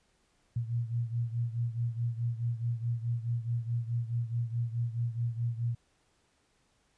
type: beating tone pair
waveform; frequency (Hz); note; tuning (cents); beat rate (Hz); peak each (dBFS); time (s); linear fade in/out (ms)
sine; 116.54 / 121.24; A#2 / B2; 0 / -32; 4.7; -31 / -35; 0.56-5.75; 5
effects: pink hiss -71 dBFS RMS until 6.97 s + resampled to 22050 Hz